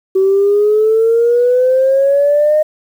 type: exponential sweep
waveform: sine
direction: up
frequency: 378.8 to 618 Hz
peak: -7 dBFS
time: 0.15-2.63 s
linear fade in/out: 10 ms
effects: tanh soft clip ceiling -3 dBFS + 7-bit